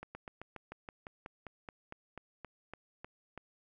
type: slowing click train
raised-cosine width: 0.5 ms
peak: -29 dBFS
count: 17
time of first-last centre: 0.03-3.377 s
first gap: 120 ms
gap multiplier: 1.07
effects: none